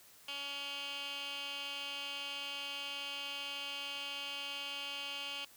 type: tone with band-pass filter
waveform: 15% pulse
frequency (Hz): 281.7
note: C#4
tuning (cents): +28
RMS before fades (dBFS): -42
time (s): 0.28-5.45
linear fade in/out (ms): 5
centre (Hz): 3100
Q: 3.3
effects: white hiss -60 dBFS RMS until 5.56 s